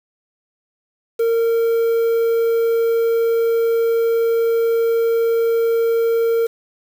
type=tone with quantisation; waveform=triangle; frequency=459.5 Hz; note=A#4; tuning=25 cents flat; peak=-12 dBFS; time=1.19-6.47 s; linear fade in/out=10 ms; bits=6; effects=none